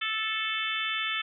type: harmonic tone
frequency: 438.7 Hz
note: A4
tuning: 5 cents flat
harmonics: 3 / 4 / 5 / 6 / 7 / 8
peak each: -35 / -35 / -35 / -35 / -35 / -35 dBFS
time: 0.01-1.22 s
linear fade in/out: 10 ms
effects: none